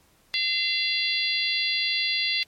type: harmonic tone with a mistuned harmonic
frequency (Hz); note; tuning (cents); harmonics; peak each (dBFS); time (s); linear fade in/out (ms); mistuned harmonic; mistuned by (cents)
685; F5; -34; 3 / 4 / 5 / 6 / 7; -29 / -29 / -29 / -29 / -29; 0.34-2.43; 0; 7; -43
effects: pink hiss -61 dBFS RMS until 2.47 s + MP3 64 kbps